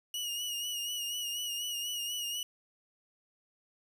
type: tone with vibrato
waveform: sawtooth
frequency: 2891 Hz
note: F#7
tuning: 41 cents flat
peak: -31 dBFS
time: 0.14-2.43 s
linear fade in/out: 2 ms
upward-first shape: sine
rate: 4.1 Hz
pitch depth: 45 cents each way
effects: 12-bit